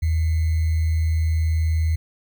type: tone with sample-and-hold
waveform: sine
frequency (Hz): 80.2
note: E2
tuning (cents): -47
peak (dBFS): -17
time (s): 0.02-1.96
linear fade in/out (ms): 10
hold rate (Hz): 2100
effects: none